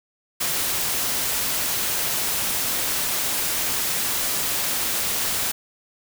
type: noise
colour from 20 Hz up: white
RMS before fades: -24 dBFS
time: 0.4-5.52 s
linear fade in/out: 10 ms
effects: none